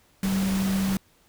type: tone in noise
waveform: sine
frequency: 192.6 Hz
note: G3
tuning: 30 cents flat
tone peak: -22 dBFS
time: 0.23-0.97 s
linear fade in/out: 2 ms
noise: pink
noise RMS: -33 dBFS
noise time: 0.23-0.97 s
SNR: +8 dB
effects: pink hiss -61 dBFS RMS until 1.28 s